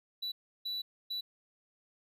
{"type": "tone bursts at uneven times", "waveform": "triangle", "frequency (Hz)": 3951, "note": "B7", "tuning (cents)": 0, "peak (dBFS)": -33, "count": 3, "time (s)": [[0.22, 0.32], [0.65, 0.82], [1.1, 1.21]], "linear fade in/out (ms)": 10, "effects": []}